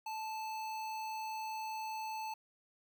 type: tone with notch filter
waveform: square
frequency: 875 Hz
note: A5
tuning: 10 cents flat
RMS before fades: -41 dBFS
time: 0.06-2.34 s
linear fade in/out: 5 ms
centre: 10000 Hz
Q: 1.5
effects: none